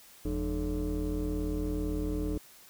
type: tone with frequency modulation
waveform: sine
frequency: 174.61 Hz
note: F3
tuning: in tune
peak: -27 dBFS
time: 0.25-2.38 s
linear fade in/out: 5 ms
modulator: 129 Hz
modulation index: 1.9
effects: tanh soft clip ceiling -27 dBFS + white hiss -55 dBFS RMS until 2.69 s